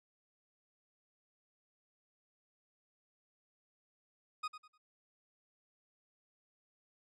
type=tone with echo; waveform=40% pulse; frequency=1244.5 Hz; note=D#6; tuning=in tune; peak=-35 dBFS; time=4.43-4.48 s; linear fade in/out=10 ms; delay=100 ms; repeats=3; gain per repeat=-11 dB; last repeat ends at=4.78 s; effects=low-pass 6000 Hz 12 dB/octave